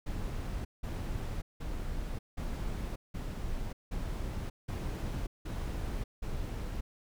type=noise bursts; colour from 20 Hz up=brown; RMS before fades=-36 dBFS; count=9; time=0.06-6.81 s; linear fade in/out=10 ms; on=590 ms; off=180 ms; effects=none